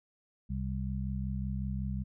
harmonic tone, 65.41 Hz, C2, in tune, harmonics 1 / 2 / 3, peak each -35 / -37 / -37 dBFS, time 0.49-2.04 s, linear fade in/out 20 ms, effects none

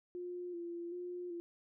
sine tone with vibrato, 349.2 Hz, F4, in tune, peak -40 dBFS, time 0.15-1.4 s, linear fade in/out 0 ms, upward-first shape square, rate 1.3 Hz, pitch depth 31 cents each way, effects none

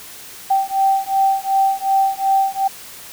sine beating tone pair, 777 / 779.7 Hz, G5 / G5, -16 / -10 cents, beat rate 2.7 Hz, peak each -17 dBFS, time 0.5-2.68 s, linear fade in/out 10 ms, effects white hiss -37 dBFS RMS until 3.12 s

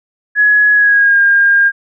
sine tone with pitch glide, 1684 to 1611.7 Hz, G#6 to G6, +24 to +48 cents, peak -6 dBFS, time 0.35-1.72 s, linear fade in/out 50 ms, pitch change -76 cents, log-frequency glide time 0.72-1.2 s, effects none

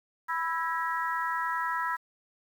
harmonic tone with a mistuned harmonic, 329.6 Hz, E4, in tune, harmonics 3 / 4 / 5 / 6, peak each -31 / -33 / -35 / -37 dBFS, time 0.28-1.97 s, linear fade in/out 20 ms, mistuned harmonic 6, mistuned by -55 cents, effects 9-bit

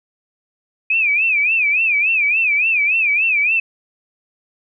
sine tone with vibrato, 2481 Hz, D#7, 6 cents flat, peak -13 dBFS, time 0.9-3.6 s, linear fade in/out 5 ms, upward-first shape sine, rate 3.5 Hz, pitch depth 150 cents each way, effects none

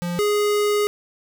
square tone pair in turn, 174.61 / 415.3 Hz, F3 / G#4, 0 / 0 cents, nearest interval octave + minor third, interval 1500 cents, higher second, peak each -24 / -18 dBFS, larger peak second, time 0.02-0.19 / 0.19-0.87 s, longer second, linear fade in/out 0 ms, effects none

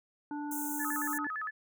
harmonic tone, 293.7 Hz, D4, in tune, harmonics 1 / 3 / 5, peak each -36 / -41 / -49 dBFS, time 0.31-1.27 s, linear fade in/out 2 ms
white high-pass noise, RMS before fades -39 dBFS, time 0.51-1.18 s, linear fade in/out 5 ms, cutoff 6200 Hz, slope 96 dB/octave
sine tone with vibrato, 1480 Hz, F#6, in tune, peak -34 dBFS, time 0.79-1.51 s, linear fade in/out 20 ms, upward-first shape square, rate 8.8 Hz, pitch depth 270 cents each way
effects none

